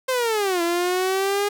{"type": "linear two-way sweep", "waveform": "sawtooth", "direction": "down then up", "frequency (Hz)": [527, 337.3, 411.6], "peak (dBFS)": -16, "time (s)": [0.08, 1.49], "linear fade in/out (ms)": 10, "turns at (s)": 0.62, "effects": []}